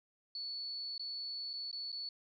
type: tone with dropouts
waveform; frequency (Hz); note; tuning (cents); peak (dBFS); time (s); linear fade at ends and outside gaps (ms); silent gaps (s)
sine; 4435; C#8; 0; -39; 0.35-2.09; 2; 0.98-0.995 / 1.532-1.536 / 1.714-1.728 / 1.919-1.926
effects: none